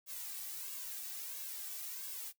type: noise with flanger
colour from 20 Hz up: blue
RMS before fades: -44 dBFS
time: 0.06-2.33 s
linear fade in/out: 50 ms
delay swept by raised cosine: 1.8 to 2.65 ms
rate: 1.5 Hz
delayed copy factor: +1
effects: noise-tail reverb RT60 0.1 s tail -17 dB re dry